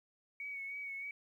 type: tone with vibrato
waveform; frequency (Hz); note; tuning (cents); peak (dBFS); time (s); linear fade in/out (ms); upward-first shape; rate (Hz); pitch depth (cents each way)
sine; 2236; C#7; +14; -40; 0.4-1.11; 2; sine; 3.2; 32
effects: 12-bit